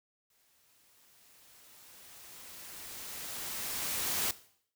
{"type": "noise with exponential growth", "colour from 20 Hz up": "white", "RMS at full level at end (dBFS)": -31, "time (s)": [0.3, 4.31], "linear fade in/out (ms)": 2, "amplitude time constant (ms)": 870, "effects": ["noise-tail reverb RT60 0.6 s tail -17 dB re dry"]}